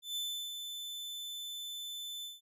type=tone with ADSR envelope; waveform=40% pulse; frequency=3520 Hz; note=A7; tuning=in tune; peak=-33 dBFS; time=0.02-2.41 s; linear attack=140 ms; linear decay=350 ms; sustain=-6 dB; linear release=170 ms; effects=none